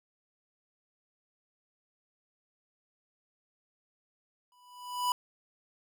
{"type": "tone with exponential growth", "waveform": "square", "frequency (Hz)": 987.8, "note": "B5", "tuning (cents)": 0, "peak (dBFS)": -25, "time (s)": [4.52, 5.12], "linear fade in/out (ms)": 1, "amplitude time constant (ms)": 130, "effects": []}